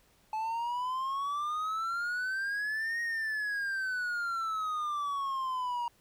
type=exponential two-way sweep; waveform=triangle; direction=up then down; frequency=863 to 1877 to 944 Hz; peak=-29 dBFS; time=0.33-5.88 s; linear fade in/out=2 ms; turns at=3.01 s; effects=pink hiss -66 dBFS RMS until 6 s